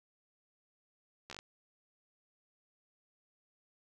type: slowing click train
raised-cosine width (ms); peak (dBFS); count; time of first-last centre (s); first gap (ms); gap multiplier
0.2; -28; 6; 1.3-1.389; 13; 1.16
effects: 11-bit